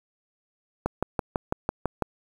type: click train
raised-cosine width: 1 ms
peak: -10 dBFS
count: 8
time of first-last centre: 0.86-2.023 s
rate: 6.02 Hz
effects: 7-bit

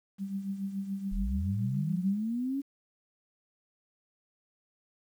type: tone with tremolo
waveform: sine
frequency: 196 Hz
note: G3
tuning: in tune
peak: -29 dBFS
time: 0.18-2.18 s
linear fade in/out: 50 ms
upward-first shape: triangle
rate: 7 Hz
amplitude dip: 70%
type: linear sweep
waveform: sine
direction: up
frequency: 30.87 to 282.8 Hz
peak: -29 dBFS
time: 1.11-2.62 s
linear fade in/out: 20 ms
effects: 10-bit

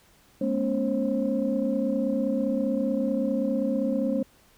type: tone cluster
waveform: sine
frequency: 211.8 / 241.4 / 276.9 / 535 Hz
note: G#3 / B3 / C#4 / C5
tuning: +34 / -39 / -2 / +38 cents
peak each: -28 dBFS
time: 0.41-4.23 s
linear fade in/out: 5 ms
effects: tanh soft clip ceiling -14 dBFS + pink hiss -59 dBFS RMS until 4.57 s

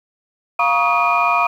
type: tone cluster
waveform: sine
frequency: 699 / 954 / 1118 / 1253 / 2443 Hz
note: F5 / A#5 / C#6 / D#6 / D#7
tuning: +1 / +40 / +14 / +12 / -32 cents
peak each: -19 dBFS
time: 0.59-1.47 s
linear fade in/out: 5 ms
effects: tanh soft clip ceiling -5 dBFS + 8-bit

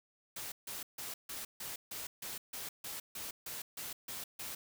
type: noise bursts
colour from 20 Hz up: white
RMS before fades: -43 dBFS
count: 14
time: 0.36-4.55 s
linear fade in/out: 5 ms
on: 160 ms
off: 150 ms
effects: none

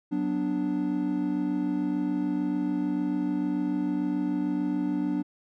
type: chord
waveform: triangle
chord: B minor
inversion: second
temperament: equal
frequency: 185 / 246.9 / 293.7 Hz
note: F#3 / B3 / D4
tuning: 0 / 0 / 0 cents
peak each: -30 / -30 / -25 dBFS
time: 0.11-5.23 s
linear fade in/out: 20 ms
effects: none

